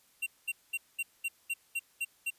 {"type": "tone bursts", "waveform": "square", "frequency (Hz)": 2750, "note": "F7", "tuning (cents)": -27, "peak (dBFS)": -31, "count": 9, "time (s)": [0.22, 2.305], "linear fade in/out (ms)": 10, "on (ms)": 45, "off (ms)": 210, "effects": ["white hiss -66 dBFS RMS until 2.38 s", "resampled to 32000 Hz"]}